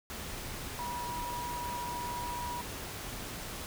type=tone in noise; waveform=sine; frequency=968 Hz; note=B5; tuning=35 cents flat; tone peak=-36 dBFS; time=0.79-2.61 s; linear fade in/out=0 ms; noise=pink; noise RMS=-41 dBFS; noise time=0.1-3.66 s; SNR=+2 dB; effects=none